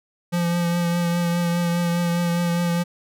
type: tone with vibrato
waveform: square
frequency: 172.5 Hz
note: F3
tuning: 21 cents flat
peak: -20 dBFS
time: 0.32-2.84 s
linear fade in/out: 20 ms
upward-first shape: triangle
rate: 4.9 Hz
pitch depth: 24 cents each way
effects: none

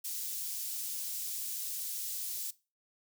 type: high-pass noise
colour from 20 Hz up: white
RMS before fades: -38 dBFS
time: 0.04-2.51 s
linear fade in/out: 10 ms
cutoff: 5200 Hz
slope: 12 dB/octave
effects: noise-tail reverb RT60 0.3 s tail -20 dB re dry

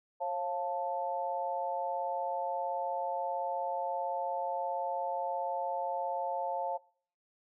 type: chord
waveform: sine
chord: Db augmented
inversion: none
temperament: equal with one note detuned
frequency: 541.4 / 698.5 / 880 Hz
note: Db5 / F5 / A5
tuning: -41 / 0 / 0 cents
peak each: -36 / -36 / -35 dBFS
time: 0.2-6.78 s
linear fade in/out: 20 ms
effects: noise-tail reverb RT60 0.5 s tail -23 dB re dry

